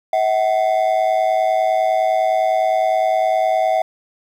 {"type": "ring-modulated tone", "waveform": "triangle", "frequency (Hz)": 698.5, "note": "F5", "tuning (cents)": 0, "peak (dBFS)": -9, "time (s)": [0.13, 3.82], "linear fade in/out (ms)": 2, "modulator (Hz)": 54.9, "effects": ["8-bit"]}